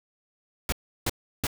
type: noise bursts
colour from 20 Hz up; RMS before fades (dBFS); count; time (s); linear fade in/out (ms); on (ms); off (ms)
pink; -26; 3; 0.69-1.469; 2; 33; 340
effects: none